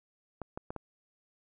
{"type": "clicks", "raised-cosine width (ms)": 1, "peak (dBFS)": -24, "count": 4, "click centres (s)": [0.417, 0.575, 0.705, 0.763], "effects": []}